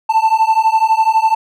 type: beating tone pair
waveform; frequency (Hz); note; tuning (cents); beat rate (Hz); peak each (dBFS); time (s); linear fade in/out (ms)
triangle; 880 / 892; A5 / A5; 0 / +23; 12; -11; 0.09-1.35; 10
effects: none